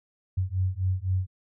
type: beating tone pair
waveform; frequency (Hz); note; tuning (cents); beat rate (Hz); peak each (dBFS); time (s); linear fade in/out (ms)
sine; 91.4 / 95.3; F#2 / G2; -21 / -48; 3.9; -27; 0.37-1.27; 10
effects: none